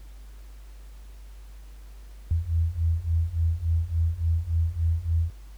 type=beating tone pair; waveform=sine; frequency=80.8 / 84.3 Hz; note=E2 / E2; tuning=-34 / +39 cents; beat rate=3.5 Hz; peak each=-26 / -24 dBFS; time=2.31-5.3 s; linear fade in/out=0 ms; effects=added 50 Hz sine -41 dBFS peak until 5.57 s + pink hiss -58 dBFS RMS until 5.57 s